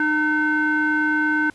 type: tone with low-pass filter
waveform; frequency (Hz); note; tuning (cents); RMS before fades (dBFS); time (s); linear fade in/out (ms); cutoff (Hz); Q
square; 304.8; D#4; -36; -20; 0-1.5; 2; 1600; 8.6
effects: pink hiss -53 dBFS RMS until 1.54 s + resampled to 24000 Hz